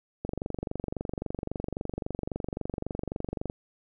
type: click train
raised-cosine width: 2 ms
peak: -18 dBFS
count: 78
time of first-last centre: 0.25-3.499 s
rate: 23.7 Hz
effects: none